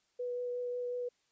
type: tone with vibrato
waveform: sine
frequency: 490.9 Hz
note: B4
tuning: 10 cents flat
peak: -34 dBFS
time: 0.19-1.09 s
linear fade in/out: 10 ms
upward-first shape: triangle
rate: 5.5 Hz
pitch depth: 11 cents each way
effects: white hiss -75 dBFS RMS until 1.31 s + resampled to 16000 Hz